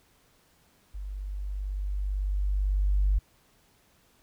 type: tone with level ramp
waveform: sine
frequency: 49 Hz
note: G1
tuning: in tune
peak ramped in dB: -34 to -19 dBFS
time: 0.94-3.19 s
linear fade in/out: 10 ms
effects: tanh soft clip ceiling -15 dBFS + pink hiss -64 dBFS RMS until 4.22 s